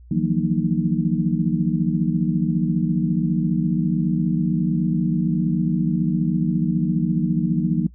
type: tone cluster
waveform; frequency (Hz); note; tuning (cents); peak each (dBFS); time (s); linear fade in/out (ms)
sine; 156.5 / 171.1 / 185.8 / 232.5 / 309; D#3 / F3 / F#3 / A#3 / D#4; +10 / -35 / +7 / -4 / -12; -24 / -23 / -23 / -24 / -27; 0.11-7.87; 5
effects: noise-tail reverb RT60 0.1 s tail -22 dB re dry + added 60 Hz sine -42 dBFS peak until 7.94 s